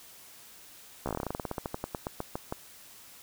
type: slowing click train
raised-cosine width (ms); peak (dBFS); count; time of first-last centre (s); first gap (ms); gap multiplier
1; -18; 24; 1.06-2.524; 14; 1.12
effects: white hiss -52 dBFS RMS until 3.22 s